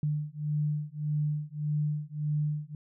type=beating tone pair; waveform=sine; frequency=149 / 150.7 Hz; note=D3 / D3; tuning=+25 / +45 cents; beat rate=1.7 Hz; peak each=-31 dBFS; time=0.03-2.75 s; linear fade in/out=2 ms; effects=none